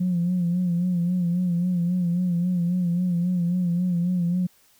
sine tone with vibrato, 176.6 Hz, F3, 20 cents sharp, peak -19 dBFS, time 0-4.47 s, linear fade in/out 10 ms, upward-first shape sine, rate 3.7 Hz, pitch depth 59 cents each way, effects tanh soft clip ceiling -16 dBFS + white hiss -59 dBFS RMS until 4.79 s

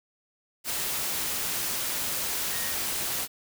sine tone in noise, 1864.7 Hz, A#6, in tune, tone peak -39 dBFS, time 2.5-2.76 s, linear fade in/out 50 ms, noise white, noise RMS -30 dBFS, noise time 0.64-3.28 s, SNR -12 dB, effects none

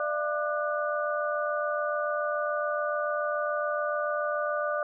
sine tone cluster, 594 / 681 / 1197 / 1475 Hz, D5 / F5 / D6 / F#6, +20 / -44 / +33 / -6 cents, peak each -29 / -37 / -32 / -34 dBFS, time 0-4.83 s, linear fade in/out 2 ms, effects none

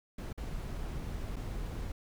brown noise with dropouts, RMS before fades -38 dBFS, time 0.18-1.92 s, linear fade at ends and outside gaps 5 ms, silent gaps 0.329-0.376 / 1.36-1.364 s, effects none

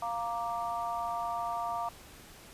sine chord, Bb major, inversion second, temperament equal, 698.5 / 932.3 / 1174.7 Hz, F5 / Bb5 / D6, 0 / 0 / 0 cents, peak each -35 / -36 / -37 dBFS, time 0.02-1.89 s, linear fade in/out 5 ms, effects pink hiss -52 dBFS RMS until 2.53 s + resampled to 32000 Hz

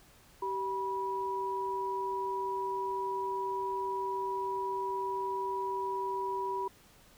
sine tone pair together, 386.9 / 975 Hz, G4 / B5, -23 / -23 cents, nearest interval octave + major third, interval 1600 cents, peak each -36 / -33 dBFS, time 0.42-6.68 s, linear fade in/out 5 ms, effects pink hiss -60 dBFS RMS until 7.17 s

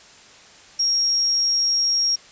sine tone, 5588 Hz, F8, in tune, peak -17 dBFS, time 0.79-2.16 s, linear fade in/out 10 ms, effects white hiss -47 dBFS RMS until 2.31 s + resampled to 16000 Hz

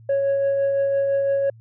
sine tone with tremolo, 553 Hz, C#5, 4 cents flat, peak -14 dBFS, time 0.09-1.5 s, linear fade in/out 5 ms, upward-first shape triangle, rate 5.9 Hz, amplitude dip 35%, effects tanh soft clip ceiling -16 dBFS + added 113 Hz sine -44 dBFS peak until 1.6 s

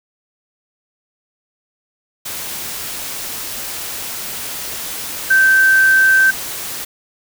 sine tone in noise, 1554 Hz, G6, 16 cents flat, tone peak -8 dBFS, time 5.3-6.31 s, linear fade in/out 10 ms, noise white, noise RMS -26 dBFS, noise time 2.25-6.85 s, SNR +15 dB, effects none

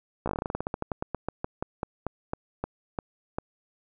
slowing click train, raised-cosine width 1 ms, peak -15 dBFS, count 27, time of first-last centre 0.26-3.385 s, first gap 15 ms, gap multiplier 1.14, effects none

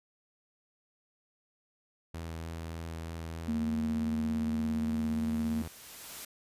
sawtooth tone with vibrato, 82.2 Hz, E2, 4 cents flat, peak -34 dBFS, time 2.14-5.68 s, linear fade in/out 5 ms, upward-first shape sine, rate 3.3 Hz, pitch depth 11 cents each way
sine tone, 229.2 Hz, A#3, 29 cents flat, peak -29 dBFS, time 3.48-5.62 s, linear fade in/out 2 ms
white noise with exponential growth, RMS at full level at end -42 dBFS, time 3.9-6.25 s, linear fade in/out 5 ms, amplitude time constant 510 ms
effects resampled to 32000 Hz

